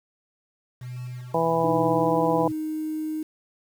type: tone with tremolo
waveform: sine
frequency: 124.6 Hz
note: B2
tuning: 16 cents sharp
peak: -31 dBFS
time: 0.81-2.52 s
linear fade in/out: 5 ms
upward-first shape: sine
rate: 1.2 Hz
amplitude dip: 70%
type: harmonic tone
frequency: 164.81 Hz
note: E3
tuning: in tune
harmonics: 1 / 2 / 3 / 4 / 5 / 6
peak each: -29 / -31 / -24 / -27 / -27 / -27 dBFS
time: 1.34-2.48 s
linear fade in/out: 5 ms
type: tone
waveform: sine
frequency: 311.1 Hz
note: D#4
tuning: in tune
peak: -26 dBFS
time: 1.64-3.23 s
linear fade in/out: 5 ms
effects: 8-bit